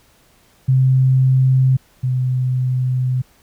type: tone pair in turn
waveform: sine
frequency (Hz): 130.81 / 127.67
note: C3 / C3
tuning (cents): 0 / -42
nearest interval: unison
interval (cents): 42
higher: first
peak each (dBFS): -10 / -15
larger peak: first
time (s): 0.68-1.77 / 2.03-3.22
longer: second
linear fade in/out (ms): 10
effects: pink hiss -54 dBFS RMS until 3.42 s